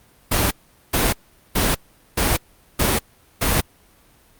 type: noise bursts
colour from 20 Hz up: pink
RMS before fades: -18 dBFS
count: 6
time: 0.31-3.61 s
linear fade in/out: 10 ms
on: 200 ms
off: 420 ms
effects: pink hiss -54 dBFS RMS until 4.39 s + Opus 32 kbps